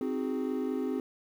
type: chord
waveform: triangle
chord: Ab dominant seventh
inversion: first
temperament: equal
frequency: 261.6 / 311.1 / 370 / 415.3 Hz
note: C4 / Eb4 / Gb4 / Ab4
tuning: 0 / 0 / 0 / 0 cents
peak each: -30 / -36 / -35 / -34 dBFS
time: 0.01-1 s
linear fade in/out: 2 ms
effects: 10-bit